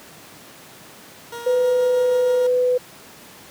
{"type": "tone with tremolo", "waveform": "20% pulse", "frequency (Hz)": 471.8, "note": "A#4", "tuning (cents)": 21, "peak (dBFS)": -25, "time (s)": [1.32, 2.47], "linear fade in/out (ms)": 5, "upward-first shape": "triangle", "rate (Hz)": 6.3, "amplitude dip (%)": 35}
{"type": "tone", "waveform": "sine", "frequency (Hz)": 499.2, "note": "B4", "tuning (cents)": 19, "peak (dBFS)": -15, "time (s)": [1.46, 2.78], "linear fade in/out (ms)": 10}
{"effects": ["pink hiss -43 dBFS RMS until 3.5 s", "high-pass 150 Hz 12 dB/octave"]}